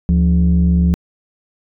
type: tone pair together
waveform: sine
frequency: 73.67 / 175 Hz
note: D2 / F3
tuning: +6 / +4 cents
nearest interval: octave + minor third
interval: 1498 cents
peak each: -11 dBFS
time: 0.09-0.94 s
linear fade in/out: 0 ms
effects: tanh soft clip ceiling -6 dBFS